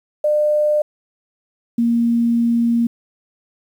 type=tone pair in turn; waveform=sine; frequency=600 / 234.1 Hz; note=D5 / A#3; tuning=+37 / +8 cents; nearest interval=octave + major third; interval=1629 cents; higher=first; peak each=-13 dBFS; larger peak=neither; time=0.24-0.82 / 1.78-2.87 s; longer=second; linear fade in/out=5 ms; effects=8-bit